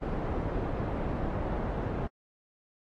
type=low-pass noise; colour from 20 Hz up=pink; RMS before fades=-32 dBFS; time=0.01-2.08 s; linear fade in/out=20 ms; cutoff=840 Hz; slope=12 dB/octave; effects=AAC 32 kbps